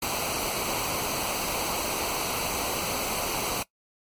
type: noise with comb filter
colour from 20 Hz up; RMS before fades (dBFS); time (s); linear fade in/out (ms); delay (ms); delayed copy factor
pink; -29; 0.02-3.63; 5; 0.57; -0.7
effects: noise-tail reverb RT60 0.1 s tail -20 dB re dry + MP3 64 kbps